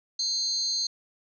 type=tone cluster; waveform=sine; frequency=4168 / 4559 / 6370 Hz; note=C8 / C#8 / G8; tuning=-7 / +48 / +27 cents; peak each=-27 / -32 / -33 dBFS; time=0.19-0.87 s; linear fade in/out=5 ms; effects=none